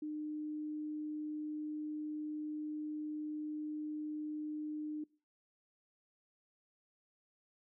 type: tone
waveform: sine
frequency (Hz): 303.5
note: D#4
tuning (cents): -43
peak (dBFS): -38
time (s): 0.02-5.04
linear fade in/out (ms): 5
effects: noise-tail reverb RT60 0.4 s tail -24 dB re dry